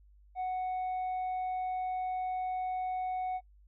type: tone with tanh clipping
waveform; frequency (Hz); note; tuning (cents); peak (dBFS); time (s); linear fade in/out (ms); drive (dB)
triangle; 740; F#5; 0; -32; 0.35-3.41; 50; 7
effects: noise-tail reverb RT60 0.1 s tail -23 dB re dry + added 50 Hz sine -57 dBFS peak until 3.67 s